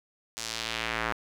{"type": "tone with band-pass filter sweep", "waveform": "square", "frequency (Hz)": 56.5, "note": "A1", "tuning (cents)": 47, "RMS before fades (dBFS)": -33, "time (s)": [0.37, 1.13], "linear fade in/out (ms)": 0, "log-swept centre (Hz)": [6600, 1400], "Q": 1.3, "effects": ["9-bit"]}